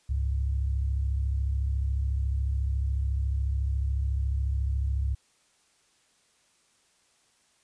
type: tone pair together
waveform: sine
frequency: 68.28 / 102.3 Hz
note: C#2 / G#2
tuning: -26 / -26 cents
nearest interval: perfect fifth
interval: 700 cents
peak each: -25 / -33 dBFS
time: 0.09-5.15 s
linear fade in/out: 10 ms
effects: white hiss -66 dBFS RMS until 7.63 s + resampled to 22050 Hz